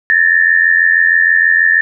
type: tone pair together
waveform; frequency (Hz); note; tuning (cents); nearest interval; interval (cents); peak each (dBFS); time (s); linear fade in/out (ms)
sine; 1734.7 / 1821; A6 / A#6; -25 / -41; minor second; 84; -10; 0.1-1.81; 0
effects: none